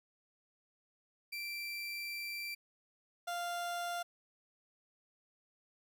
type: tone pair in turn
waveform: 30% pulse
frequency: 2349 / 696.7 Hz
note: D7 / F5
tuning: 0 / -4 cents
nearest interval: octave + major sixth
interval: 2104 cents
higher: first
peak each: -37 / -34 dBFS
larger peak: second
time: 1.32-2.55 / 3.27-4.03 s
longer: first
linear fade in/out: 10 ms
effects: none